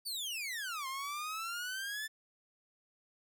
sawtooth exponential two-way sweep, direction down then up, 4699 to 1046.5 to 1771 Hz, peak -34 dBFS, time 0.05-2.08 s, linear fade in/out 20 ms, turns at 0.87 s, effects none

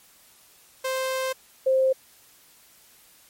sawtooth / sine tone pair in turn, 523.3 / 526 Hz, C5 / C5, 0 / +9 cents, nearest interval unison, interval 9 cents, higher second, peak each -21 / -17 dBFS, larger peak second, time 0.84-1.33 / 1.66-1.93 s, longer first, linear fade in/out 10 ms, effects white hiss -55 dBFS RMS until 3.29 s + MP3 64 kbps

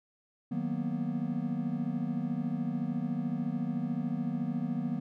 triangle chord, B major seventh, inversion first, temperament equal, 155.56 / 185 / 233.1 / 246.9 Hz, D#3 / F#3 / A#3 / B3, 0 / 0 / 0 / 0 cents, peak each -35 / -35 / -33 / -33 dBFS, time 0.51-5 s, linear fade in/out 10 ms, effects none

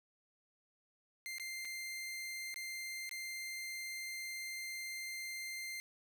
sawtooth tone with dropouts, 2094 Hz, C7, 1 cent sharp, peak -38 dBFS, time 1.26-5.8 s, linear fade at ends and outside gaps 0 ms, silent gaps 1.383-1.398 / 1.649-1.653 / 2.542-2.56 / 3.093-3.112 s, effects none

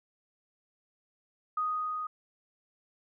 sine tone with level ramp, 1244.5 Hz, D#6, in tune, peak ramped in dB -27 to -33 dBFS, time 1.57-2.07 s, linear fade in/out 5 ms, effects none

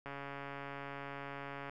click train, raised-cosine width 0.5 ms, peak -29 dBFS, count 230, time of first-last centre 0.06-1.696 s, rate 140 Hz, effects none

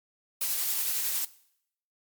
blue noise with tremolo, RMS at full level -28 dBFS, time 0.41-1.25 s, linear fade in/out 5 ms, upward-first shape sine, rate 11 Hz, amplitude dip 25%, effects noise-tail reverb RT60 0.7 s tail -19 dB re dry + MP3 96 kbps

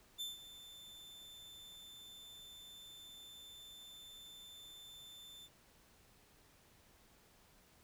40% pulse tone with ADSR envelope, 3540 Hz, A7, 10 cents sharp, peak -38 dBFS, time 0.18-5.49 s, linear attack 28 ms, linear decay 160 ms, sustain -14 dB, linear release 46 ms, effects pink hiss -67 dBFS RMS until 7.83 s

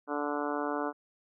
harmonic tone, 146.2 Hz, D3, 7 cents flat, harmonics 2 / 3 / 4 / 5 / 6 / 7 / 8 / 9 / 10, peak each -35 / -37 / -38 / -39 / -40 / -40 / -41 / -42 / -42 dBFS, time 0.07-0.93 s, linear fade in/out 50 ms, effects none

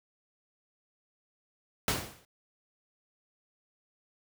pink noise with exponential decay, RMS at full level -25 dBFS, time 1.88-2.25 s, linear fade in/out 1 ms, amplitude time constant 80 ms, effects high-pass 60 Hz 12 dB/octave

